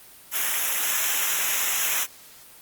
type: noise with comb filter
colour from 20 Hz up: white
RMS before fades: -24 dBFS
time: 0.31-2.07 s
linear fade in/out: 50 ms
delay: 0.22 ms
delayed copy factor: -0.95
effects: white hiss -48 dBFS RMS until 2.61 s + Opus 32 kbps